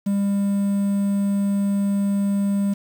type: tone with quantisation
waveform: triangle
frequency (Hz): 200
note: G3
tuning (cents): +35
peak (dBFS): -16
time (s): 0.06-2.74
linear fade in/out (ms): 10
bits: 7
effects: none